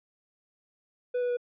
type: tone with pitch steps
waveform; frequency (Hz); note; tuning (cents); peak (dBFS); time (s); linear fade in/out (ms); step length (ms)
triangle; 493.9 / 490.2 / 486.5; B4 / B4 / B4; 0 / -13 / -26; -24; 1.14-1.371; 10; 77
effects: resampled to 8000 Hz